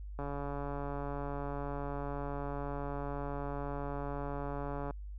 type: click train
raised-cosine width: 1 ms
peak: -26 dBFS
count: 671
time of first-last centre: 0.19-4.908 s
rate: 142 Hz
effects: added 50 Hz sine -41 dBFS peak until 5.18 s